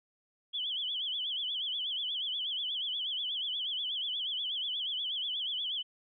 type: tone with vibrato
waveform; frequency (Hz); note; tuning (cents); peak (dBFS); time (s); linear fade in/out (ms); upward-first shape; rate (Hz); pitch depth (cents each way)
sine; 3200; G7; +35; -32; 0.53-5.83; 20; sine; 8.3; 140
effects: none